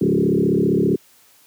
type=tone with frequency modulation; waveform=sine; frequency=281.9 Hz; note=C#4; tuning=29 cents sharp; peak=-14 dBFS; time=0.01-0.96 s; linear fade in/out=5 ms; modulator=35.2 Hz; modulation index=3.9; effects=white hiss -53 dBFS RMS until 1.46 s + high-pass 80 Hz 12 dB/octave